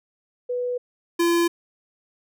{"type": "tone pair in turn", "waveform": ["sine", "square"], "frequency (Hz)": [492.8, 341.2], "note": ["B4", "F4"], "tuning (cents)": [-4, -40], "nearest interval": "tritone", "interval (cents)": 636, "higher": "first", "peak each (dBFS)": [-23, -18], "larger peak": "second", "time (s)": [[0.49, 0.78], [1.19, 1.48]], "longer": "neither", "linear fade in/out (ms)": 10, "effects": []}